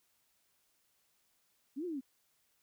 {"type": "linear two-way sweep", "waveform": "sine", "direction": "up then down", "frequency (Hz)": [246.9, 370, 246.9], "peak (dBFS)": -36, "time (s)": [1.76, 2.01], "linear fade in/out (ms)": 20, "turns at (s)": 1.85, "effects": ["white hiss -75 dBFS RMS until 2.62 s"]}